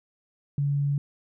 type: tone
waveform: sine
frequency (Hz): 142.3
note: C#3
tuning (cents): +46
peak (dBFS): -22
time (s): 0.58-0.98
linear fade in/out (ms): 2
effects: none